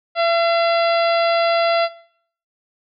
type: harmonic tone with a mistuned harmonic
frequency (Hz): 680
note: F5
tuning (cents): -46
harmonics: 1 / 2 / 3 / 4 / 5 / 6 / 7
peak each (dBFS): -16 / -22 / -26 / -28 / -30 / -32 / -33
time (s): 0.15-1.89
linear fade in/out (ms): 50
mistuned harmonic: 1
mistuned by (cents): -16
effects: noise-tail reverb RT60 0.6 s tail -19 dB re dry